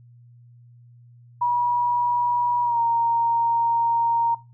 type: tone with pitch glide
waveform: sine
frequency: 965 to 930 Hz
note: B5 to A#5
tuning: -40 to -4 cents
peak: -18 dBFS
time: 1.41-4.35 s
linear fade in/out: 10 ms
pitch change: -64 cents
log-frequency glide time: 2.63-2.8 s
effects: noise-tail reverb RT60 0.3 s tail -19 dB re dry + added 120 Hz sine -47 dBFS peak until 4.53 s